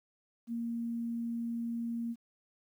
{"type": "tone", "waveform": "sine", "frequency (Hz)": 233.1, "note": "A#3", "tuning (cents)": 0, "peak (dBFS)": -33, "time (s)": [0.47, 2.16], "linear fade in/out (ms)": 50, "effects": ["11-bit"]}